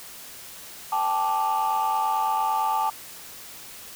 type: chord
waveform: sine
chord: G suspended second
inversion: none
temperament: equal with one note detuned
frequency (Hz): 784 / 872.9 / 1174.7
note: G5 / A5 / D6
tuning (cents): 0 / -14 / 0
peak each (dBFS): -26 / -22 / -26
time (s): 0.92-2.9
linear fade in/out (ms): 5
effects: tanh soft clip ceiling -17 dBFS + white hiss -42 dBFS RMS until 3.95 s